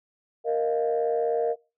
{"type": "chord", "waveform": "sine", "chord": "Bb suspended fourth", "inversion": "none", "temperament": "equal", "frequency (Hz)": [466.2, 622.3, 698.5], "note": ["Bb4", "Eb5", "F5"], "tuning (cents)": [0, 0, 0], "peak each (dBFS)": [-23, -28, -29], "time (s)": [0.44, 1.56], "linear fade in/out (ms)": 50, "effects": ["noise-tail reverb RT60 0.3 s tail -24 dB re dry", "tanh soft clip ceiling -15 dBFS"]}